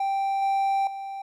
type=tone with level steps; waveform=triangle; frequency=784 Hz; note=G5; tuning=in tune; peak=-21 / -19 / -30 dBFS; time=0-1.22 s; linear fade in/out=5 ms; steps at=0.42 / 0.87 s; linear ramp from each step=2 ms; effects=none